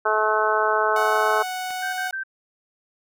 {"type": "harmonic tone", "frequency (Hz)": 215.5, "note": "A3", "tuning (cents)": -36, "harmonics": [2, 3, 4, 5, 6, 7], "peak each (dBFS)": [-25, -25, -25, -25, -25, -25], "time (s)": [0.05, 1.43], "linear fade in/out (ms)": 10}
{"type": "tone", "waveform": "sawtooth", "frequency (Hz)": 740, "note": "F#5", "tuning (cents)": 0, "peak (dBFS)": -23, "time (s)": [0.96, 2.11], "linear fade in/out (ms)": 2}
{"type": "click", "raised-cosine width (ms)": 0.3, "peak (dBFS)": -24, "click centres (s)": 1.706}
{"type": "tone bursts", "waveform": "sine", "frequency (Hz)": 1559, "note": "G6", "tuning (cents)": -10, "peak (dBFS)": -26, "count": 3, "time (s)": [1.82, 2.236], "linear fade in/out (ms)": 10, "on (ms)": 110, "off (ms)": 43}
{"effects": []}